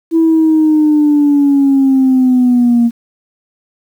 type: linear sweep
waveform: sine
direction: down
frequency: 329.6 to 232.8 Hz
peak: -5 dBFS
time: 0.11-2.91 s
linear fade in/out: 50 ms
effects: tanh soft clip ceiling -3 dBFS + 7-bit